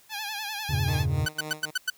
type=tone with vibrato; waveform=10% pulse; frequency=840 Hz; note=G#5; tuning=19 cents sharp; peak=-23 dBFS; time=0.09-1.06 s; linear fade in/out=50 ms; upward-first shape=sine; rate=10 Hz; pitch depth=81 cents each way
type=chord; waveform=triangle; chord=E diminished seventh; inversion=none; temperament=equal; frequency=82.41 / 98 / 116.54 / 138.59 Hz; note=E2 / G2 / Bb2 / Db3; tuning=0 / 0 / 0 / 0 cents; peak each=-27 / -28 / -29 / -25 dBFS; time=0.69-1.26 s; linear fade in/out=10 ms
type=tone with tremolo; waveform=10% pulse; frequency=153.8 Hz; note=D#3; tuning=20 cents flat; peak=-25 dBFS; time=0.87-1.71 s; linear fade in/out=10 ms; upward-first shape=triangle; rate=3.7 Hz; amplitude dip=90%
type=tone bursts; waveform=sawtooth; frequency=1500 Hz; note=F#6; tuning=23 cents sharp; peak=-20 dBFS; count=6; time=1.26-1.901 s; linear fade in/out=5 ms; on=26 ms; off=97 ms
effects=white hiss -58 dBFS RMS until 1.97 s